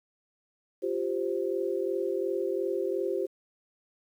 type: chord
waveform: sine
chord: F suspended second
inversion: none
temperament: equal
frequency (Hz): 349.2 / 392 / 523.3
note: F4 / G4 / C5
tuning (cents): 0 / 0 / 0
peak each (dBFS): -32 / -30 / -33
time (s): 0.82-3.27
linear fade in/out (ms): 20
effects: 10-bit